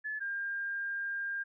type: tone pair in turn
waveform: sine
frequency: 1723 / 1603.3 Hz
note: A6 / G6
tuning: -37 / +39 cents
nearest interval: minor second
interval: 124 cents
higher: first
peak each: -34 / -33 dBFS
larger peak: second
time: 0.04-0.2 / 0.2-1.44 s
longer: second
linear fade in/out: 20 ms
effects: none